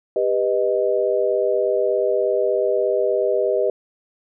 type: chord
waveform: sine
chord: G augmented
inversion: none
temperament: equal with one note detuned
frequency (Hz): 397.2 / 493.9 / 622.3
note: G4 / B4 / D#5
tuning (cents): +23 / 0 / 0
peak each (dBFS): -21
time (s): 0.16-3.7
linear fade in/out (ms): 2
effects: none